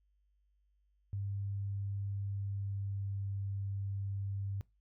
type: tone with pitch glide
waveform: sine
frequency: 99.6 to 98.8 Hz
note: G2 to G2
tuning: +28 to +14 cents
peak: -35 dBFS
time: 1.13-4.61 s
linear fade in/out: 0 ms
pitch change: -14 cents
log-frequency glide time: 2.21-3.33 s
effects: noise-tail reverb RT60 0.2 s tail -20 dB re dry + added 50 Hz sine -70 dBFS peak until 4.8 s